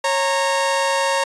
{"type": "tone pair together", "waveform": "sawtooth", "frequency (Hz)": [547.6, 925], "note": ["C#5", "A#5"], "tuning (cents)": [-21, -14], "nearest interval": "major sixth", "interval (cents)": 907, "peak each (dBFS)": -16, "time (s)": [0.04, 1.24], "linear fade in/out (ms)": 5, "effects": ["resampled to 22050 Hz"]}